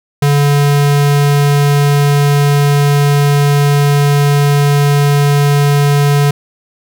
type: tone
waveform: square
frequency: 143.6 Hz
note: D3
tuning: 39 cents flat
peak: -8 dBFS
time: 0.22-6.31 s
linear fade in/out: 5 ms
effects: none